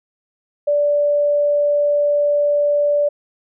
sine tone, 583 Hz, D5, 13 cents flat, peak -13 dBFS, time 0.67-3.09 s, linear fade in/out 10 ms, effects none

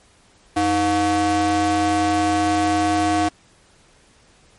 square ring-modulated tone, 201.6 Hz, G3, 49 cents sharp, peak -14 dBFS, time 0.56-3.29 s, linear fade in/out 10 ms, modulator 515 Hz, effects pink hiss -54 dBFS RMS until 4.58 s + MP3 48 kbps

